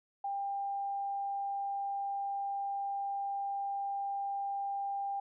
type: tone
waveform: sine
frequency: 796 Hz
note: G5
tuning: 26 cents sharp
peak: -33 dBFS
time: 0.24-5.2 s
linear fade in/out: 5 ms
effects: none